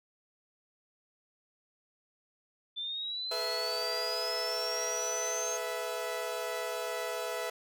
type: linear sweep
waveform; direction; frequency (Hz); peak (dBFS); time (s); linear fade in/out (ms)
sine; up; 3520 to 6450; -34; 2.76-5.58; 20
type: chord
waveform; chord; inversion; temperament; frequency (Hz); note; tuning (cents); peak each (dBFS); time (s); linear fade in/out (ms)
sawtooth; E major; first; equal with one note detuned; 426.2 / 493.9 / 659.3; G#4 / B4 / E5; +45 / 0 / 0; -37 / -34 / -33; 3.31-7.5; 5
effects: none